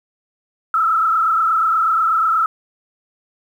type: tone with frequency modulation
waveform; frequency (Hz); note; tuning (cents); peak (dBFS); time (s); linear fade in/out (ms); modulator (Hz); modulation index
sine; 1312; E6; -9; -13; 0.74-2.46; 2; 28.3; 1.8
effects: 8-bit